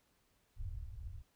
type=low-pass noise; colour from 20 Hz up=pink; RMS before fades=-44 dBFS; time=0.56-1.23 s; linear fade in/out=50 ms; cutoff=110 Hz; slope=48 dB/octave; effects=pink hiss -75 dBFS RMS until 1.35 s